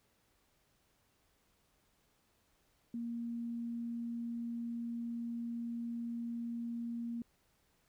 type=tone; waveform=sine; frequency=234.4 Hz; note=A#3; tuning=10 cents sharp; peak=-37 dBFS; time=2.94-7.22 s; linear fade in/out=2 ms; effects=pink hiss -74 dBFS RMS until 7.88 s